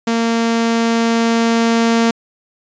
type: tone with level ramp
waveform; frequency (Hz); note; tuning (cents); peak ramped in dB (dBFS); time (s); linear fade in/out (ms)
sawtooth; 229.9; A#3; -24; -10 to -7; 0.07-2.11; 5
effects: resampled to 16000 Hz